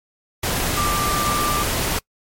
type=tone in noise; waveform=sine; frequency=1183 Hz; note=D6; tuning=12 cents sharp; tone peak=-21 dBFS; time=0.77-1.63 s; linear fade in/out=5 ms; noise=pink; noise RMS=-22 dBFS; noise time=0.43-1.99 s; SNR=-2 dB; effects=noise-tail reverb RT60 0.1 s tail -26 dB re dry + MP3 64 kbps